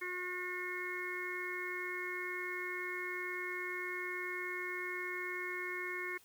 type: harmonic tone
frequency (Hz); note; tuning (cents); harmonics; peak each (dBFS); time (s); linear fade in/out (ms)
361.1; F#4; -42; 1 / 3 / 4 / 5 / 6; -44 / -47 / -49 / -43 / -41; 0.01-6.18; 10
effects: white hiss -64 dBFS RMS until 6.24 s